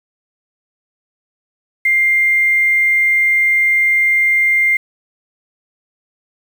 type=tone with quantisation; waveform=sine; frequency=2100 Hz; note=C7; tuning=6 cents sharp; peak=-10 dBFS; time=1.85-4.77 s; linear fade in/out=5 ms; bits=6; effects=none